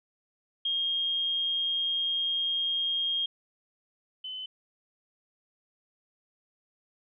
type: tone pair in turn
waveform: sine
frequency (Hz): 3235 / 3035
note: G#7 / F#7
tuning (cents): -46 / +43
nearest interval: minor second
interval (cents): 111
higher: first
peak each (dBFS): -26 / -35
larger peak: first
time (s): 0.65-3.26 / 4.24-4.46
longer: first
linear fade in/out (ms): 5
effects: none